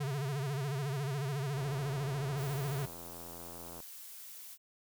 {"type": "tone with vibrato", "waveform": "square", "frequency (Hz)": 138.8, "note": "C#3", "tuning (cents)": 3, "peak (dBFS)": -34, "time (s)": [0, 2.86], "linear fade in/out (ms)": 10, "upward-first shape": "sine", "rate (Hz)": 14, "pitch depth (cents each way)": 120}
{"type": "click train", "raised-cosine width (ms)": 1, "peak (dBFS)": -35, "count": 191, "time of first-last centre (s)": [1.57, 3.803], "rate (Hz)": 85.1}
{"type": "noise", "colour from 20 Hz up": "blue", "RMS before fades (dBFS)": -49, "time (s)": [2.36, 4.58], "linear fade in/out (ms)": 50}
{"effects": []}